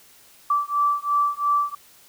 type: beating tone pair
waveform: sine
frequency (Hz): 1161 / 1163.9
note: D6 / D6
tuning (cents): -20 / -16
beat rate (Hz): 2.9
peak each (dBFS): -22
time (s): 0.5-1.75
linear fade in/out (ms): 5
effects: white hiss -52 dBFS RMS until 2.08 s